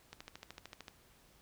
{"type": "click train", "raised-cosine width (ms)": 0.2, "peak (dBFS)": -29, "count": 11, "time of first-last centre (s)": [0.13, 0.882], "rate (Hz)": 13.3, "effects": ["pink hiss -65 dBFS RMS until 1.41 s"]}